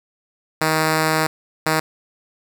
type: tone bursts at uneven times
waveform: 5% pulse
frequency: 157.7 Hz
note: D#3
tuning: 24 cents sharp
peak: -5 dBFS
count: 2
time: 0.61-1.27 / 1.66-1.8 s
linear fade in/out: 5 ms
effects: none